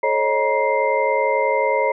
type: tone cluster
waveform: sine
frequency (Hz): 433.5 / 541 / 612 / 950 / 2090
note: A4 / C#5 / D#5 / A#5 / C7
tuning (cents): -26 / -42 / -29 / +33 / -2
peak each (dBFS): -24 / -20 / -25 / -21 / -25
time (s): 0.03-1.92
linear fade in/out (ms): 5
effects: none